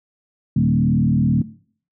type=tone with frequency modulation; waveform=sine; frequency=178.5 Hz; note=F3; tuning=38 cents sharp; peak=-13 dBFS; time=0.56-1.42 s; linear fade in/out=5 ms; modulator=38.6 Hz; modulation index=1.7; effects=noise-tail reverb RT60 0.5 s tail -18 dB re dry